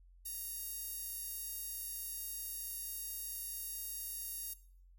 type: tone with high-pass filter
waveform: 10% pulse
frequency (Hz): 932.3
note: A#5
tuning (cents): 0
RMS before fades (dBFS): -43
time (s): 0.25-4.54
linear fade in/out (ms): 10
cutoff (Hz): 10000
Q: 4.1
effects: noise-tail reverb RT60 0.6 s tail -19 dB re dry + added 44 Hz sine -58 dBFS peak until 4.98 s